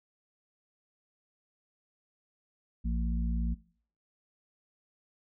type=harmonic tone; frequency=57.2 Hz; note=A#1; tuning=32 cents flat; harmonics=1 / 3 / 4; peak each=-29 / -37 / -37 dBFS; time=2.84-3.55 s; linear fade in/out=20 ms; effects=noise-tail reverb RT60 0.5 s tail -20 dB re dry